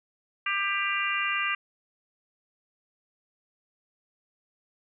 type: harmonic tone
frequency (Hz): 396.9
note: G4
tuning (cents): +22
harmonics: 3 / 4 / 5 / 6 / 7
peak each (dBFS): -31 / -33 / -32 / -32 / -31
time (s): 0.46-1.55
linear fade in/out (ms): 5
effects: none